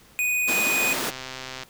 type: tone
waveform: square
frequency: 2482 Hz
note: D#7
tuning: 5 cents flat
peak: -22 dBFS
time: 0.19-0.93 s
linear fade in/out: 0 ms
type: high-pass noise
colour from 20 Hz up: pink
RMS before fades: -28 dBFS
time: 0.47-1.11 s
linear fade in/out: 20 ms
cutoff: 210 Hz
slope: 24 dB/octave
type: click train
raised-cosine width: 0.2 ms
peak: -17 dBFS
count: 108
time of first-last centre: 0.81-1.633 s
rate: 130 Hz
effects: pink hiss -53 dBFS RMS until 1.69 s